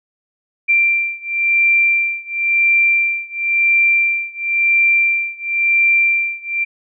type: beating tone pair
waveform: sine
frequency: 2361 / 2361.96 Hz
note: D7 / D7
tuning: +9 / +9 cents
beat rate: 0.96 Hz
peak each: -15 / -16 dBFS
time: 0.68-6.65 s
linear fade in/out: 20 ms
effects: none